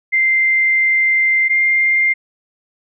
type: tone pair in turn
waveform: sine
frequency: 2088 / 2106 Hz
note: C7 / C7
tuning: -4 / +11 cents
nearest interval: unison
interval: 15 cents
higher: second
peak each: -11 dBFS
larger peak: neither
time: 0.12-1.49 / 1.49-2.14 s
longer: first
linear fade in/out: 20 ms
effects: none